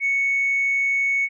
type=tone; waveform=sine; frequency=2217 Hz; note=C#7; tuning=in tune; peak=-17 dBFS; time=0-1.29 s; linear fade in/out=50 ms; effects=tanh soft clip ceiling -14 dBFS